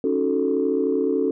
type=chord; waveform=sine; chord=D# half-diminished seventh; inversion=third; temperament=equal; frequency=277.2 / 311.1 / 370 / 440 Hz; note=C#4 / D#4 / F#4 / A4; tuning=0 / 0 / 0 / 0 cents; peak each=-23 / -28 / -24 / -22 dBFS; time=0.04-1.31 s; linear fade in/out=2 ms; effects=tanh soft clip ceiling -10 dBFS